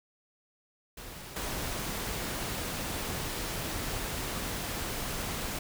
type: noise with level steps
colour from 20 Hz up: pink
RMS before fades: -44 / -35 dBFS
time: 0.97-5.59 s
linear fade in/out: 5 ms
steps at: 1.36 s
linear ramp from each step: 5 ms
effects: none